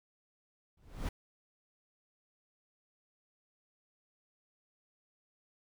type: noise with exponential growth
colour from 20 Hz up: brown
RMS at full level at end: -30 dBFS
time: 0.77-1.09 s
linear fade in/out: 5 ms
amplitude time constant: 69 ms
effects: none